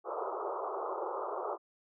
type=band-pass noise; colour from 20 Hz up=pink; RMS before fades=-37 dBFS; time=0.04-1.58 s; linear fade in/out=50 ms; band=360 to 1300 Hz; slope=96 dB/octave; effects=none